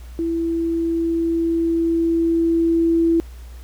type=tone with level ramp; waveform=sine; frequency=332.2 Hz; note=E4; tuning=13 cents sharp; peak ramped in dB=-19 to -13 dBFS; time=0.19-3.2 s; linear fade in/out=0 ms; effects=added 60 Hz sine -34 dBFS peak until 3.63 s + pink hiss -50 dBFS RMS until 3.63 s